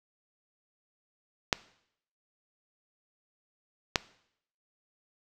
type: clicks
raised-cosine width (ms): 0.2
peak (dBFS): -5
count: 2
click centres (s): 1.528 / 3.958
effects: noise-tail reverb RT60 0.7 s tail -19 dB re dry